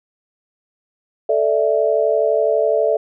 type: chord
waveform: sine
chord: A suspended fourth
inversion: none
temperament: equal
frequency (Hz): 440 / 587.3 / 659.3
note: A4 / D5 / E5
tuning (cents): 0 / 0 / 0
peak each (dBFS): -18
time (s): 1.29-2.97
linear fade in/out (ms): 5
effects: none